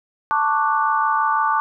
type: chord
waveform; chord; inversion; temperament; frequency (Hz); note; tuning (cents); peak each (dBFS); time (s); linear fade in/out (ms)
sine; D major seventh; second; equal with one note detuned; 885.1 / 1108.7 / 1174.7 / 1480; A5 / C#6 / D6 / F#6; +10 / 0 / 0 / 0; -20 / -24 / -20 / -25; 0.31-1.6; 0
effects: none